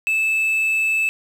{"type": "tone with quantisation", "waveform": "triangle", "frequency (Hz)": 2623, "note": "E7", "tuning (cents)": -9, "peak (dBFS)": -15, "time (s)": [0.07, 1.09], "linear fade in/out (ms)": 0, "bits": 7, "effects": []}